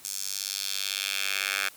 10% pulse tone with high-pass filter sweep, 98 Hz, G2, in tune, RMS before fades -31 dBFS, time 0.04-1.69 s, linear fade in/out 10 ms, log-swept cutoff 6800 to 1800 Hz, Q 1.6, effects white hiss -51 dBFS RMS until 1.76 s + high-pass 60 Hz 12 dB/octave

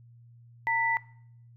sine tone pair together, 914.2 / 1975.5 Hz, A#5 / B6, -34 / 0 cents, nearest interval octave + minor second, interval 1334 cents, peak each -27 dBFS, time 0.67-0.97 s, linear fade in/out 0 ms, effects noise-tail reverb RT60 0.6 s tail -20 dB re dry + added 118 Hz sine -51 dBFS peak until 1.56 s

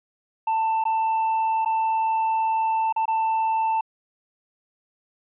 triangle tone with dropouts, 889 Hz, A5, 18 cents sharp, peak -18 dBFS, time 0.47-3.81 s, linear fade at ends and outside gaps 5 ms, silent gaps 0.84-0.852 / 1.649-1.658 / 2.926-2.962 / 3.056-3.079 s, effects resampled to 8000 Hz

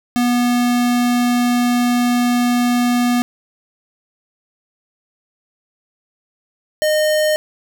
square tone pair in turn, 243.4 / 613.3 Hz, B3 / D#5, -25 / -25 cents, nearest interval octave + major third, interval 1600 cents, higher second, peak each -14 dBFS, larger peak neither, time 0.16-3.22 / 6.82-7.36 s, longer first, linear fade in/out 0 ms, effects none

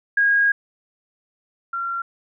sine tone pair in turn, 1636 / 1372.9 Hz, G#6 / F6, -26 / -30 cents, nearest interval minor third, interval 304 cents, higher first, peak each -14 / -23 dBFS, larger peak first, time 0.17-0.52 / 1.73-2.02 s, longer first, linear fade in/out 5 ms, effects none

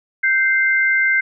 sine tone pair together, 1562 / 2087 Hz, G6 / C7, -7 / -5 cents, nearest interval perfect fourth, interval 502 cents, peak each -16 dBFS, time 0.23-1.21 s, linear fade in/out 10 ms, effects none

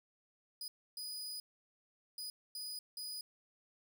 sawtooth tone bursts at uneven times, 4961 Hz, D#8, 6 cents flat, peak -39 dBFS, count 5, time 0.61-0.68 / 0.97-1.4 / 2.18-2.3 / 2.55-2.79 / 2.97-3.21 s, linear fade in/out 2 ms, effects none

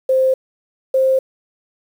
sine tone pair in turn, 523.3 / 526.9 Hz, C5 / C5, 0 / +12 cents, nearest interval unison, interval 12 cents, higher second, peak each -11 dBFS, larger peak neither, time 0.09-0.34 / 0.94-1.19 s, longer neither, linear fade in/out 5 ms, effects 7-bit

